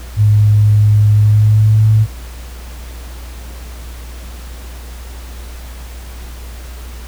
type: tone with pitch glide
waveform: sine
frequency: 105.1 to 108.68 Hz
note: G#2 to A2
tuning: +21 to -21 cents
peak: -6 dBFS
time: 0.16-2.07 s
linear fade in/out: 50 ms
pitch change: +58 cents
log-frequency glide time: 1.17-1.88 s
effects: added 60 Hz sine -27 dBFS peak until 7.07 s + pink hiss -37 dBFS RMS until 7.07 s